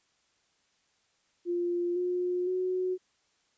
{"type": "tone with pitch steps", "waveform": "sine", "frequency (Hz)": [349.2, 358.6, 368.3], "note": ["F4", "F4", "F#4"], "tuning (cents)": [0, 46, -8], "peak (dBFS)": -27, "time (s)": [1.45, 2.98], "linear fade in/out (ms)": 50, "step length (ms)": 510, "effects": ["white hiss -71 dBFS RMS until 3.57 s", "resampled to 16000 Hz"]}